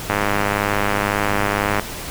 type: click train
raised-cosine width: 0.5 ms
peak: -3 dBFS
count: 174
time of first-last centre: 0.1-1.796 s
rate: 102 Hz
effects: pink hiss -30 dBFS RMS until 2.1 s